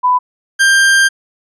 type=tone pair in turn; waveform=sine / 40% pulse; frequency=997 / 1587.5 Hz; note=B5 / G6; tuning=+16 / +21 cents; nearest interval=minor sixth; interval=805 cents; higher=second; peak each=-8 / -6 dBFS; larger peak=second; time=0.03-0.19 / 0.59-1.09 s; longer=second; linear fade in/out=20 ms; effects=resampled to 24000 Hz